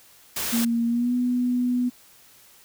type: noise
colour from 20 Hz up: white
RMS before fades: -28 dBFS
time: 0.36-0.65 s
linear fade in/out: 5 ms
type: tone with pitch glide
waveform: sine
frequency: 233.1 to 247 Hz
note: A#3 to B3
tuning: 0 to 0 cents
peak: -20 dBFS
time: 0.52-1.9 s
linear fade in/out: 20 ms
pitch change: +100 cents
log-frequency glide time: 0.87-1.14 s
effects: white hiss -53 dBFS RMS until 2.64 s